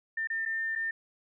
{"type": "tone with dropouts", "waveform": "sine", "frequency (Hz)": 1801, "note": "A6", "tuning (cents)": 40, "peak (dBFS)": -29, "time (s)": [0.17, 0.91], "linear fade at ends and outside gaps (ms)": 5, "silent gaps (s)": [[0.273, 0.3], [0.453, 0.459], [0.753, 0.758]], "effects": []}